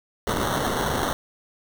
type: noise with sample-and-hold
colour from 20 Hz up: white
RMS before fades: -25 dBFS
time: 0.27-1.13 s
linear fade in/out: 0 ms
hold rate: 2450 Hz
effects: none